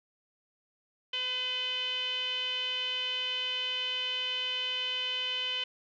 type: tone with low-pass filter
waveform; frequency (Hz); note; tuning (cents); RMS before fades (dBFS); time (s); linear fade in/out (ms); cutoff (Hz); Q
5% pulse; 506; B4; +42; -33; 1.13-5.64; 5; 3000; 8.3
effects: none